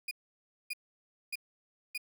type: tone bursts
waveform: 35% pulse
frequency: 2447 Hz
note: D#7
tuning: 29 cents flat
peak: -32 dBFS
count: 4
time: 0.08-1.978 s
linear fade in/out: 5 ms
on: 32 ms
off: 590 ms
effects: none